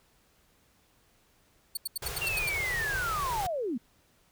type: tone bursts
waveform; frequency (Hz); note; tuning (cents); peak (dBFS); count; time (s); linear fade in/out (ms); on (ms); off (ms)
10% pulse; 4435; C#8; 0; -23; 8; 1.75-2.493; 5; 22; 81
type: band-stop noise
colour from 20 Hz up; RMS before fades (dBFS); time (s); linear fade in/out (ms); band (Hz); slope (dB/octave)
pink; -37; 2.02-3.47; 5; 170 to 340; 96
type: linear sweep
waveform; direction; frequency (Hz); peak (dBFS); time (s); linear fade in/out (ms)
sine; down; 2794 to 207.7; -29; 2.21-3.78; 10
effects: pink hiss -66 dBFS RMS until 4.31 s